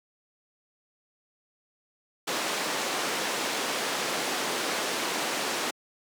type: band-pass noise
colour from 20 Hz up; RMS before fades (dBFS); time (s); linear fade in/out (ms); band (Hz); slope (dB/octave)
pink; -30; 2.27-5.71; 10; 330 to 8000; 12
effects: high-pass 150 Hz 12 dB/octave